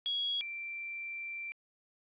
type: tone pair in turn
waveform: sine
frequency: 3325 / 2351 Hz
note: G#7 / D7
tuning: +1 / +1 cents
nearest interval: tritone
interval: 600 cents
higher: first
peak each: -30 / -38 dBFS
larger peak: first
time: 0.06-0.41 / 0.41-1.52 s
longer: second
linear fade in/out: 0 ms
effects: resampled to 8000 Hz + 12-bit